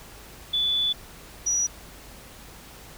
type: tone pair in turn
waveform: sine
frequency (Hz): 3466 / 5829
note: A7 / F#8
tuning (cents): -27 / -27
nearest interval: major sixth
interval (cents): 900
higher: second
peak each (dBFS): -21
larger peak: neither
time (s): 0.53-0.93 / 1.46-1.67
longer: first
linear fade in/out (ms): 10
effects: added 50 Hz sine -51 dBFS peak until 2.97 s + pink hiss -46 dBFS RMS until 2.97 s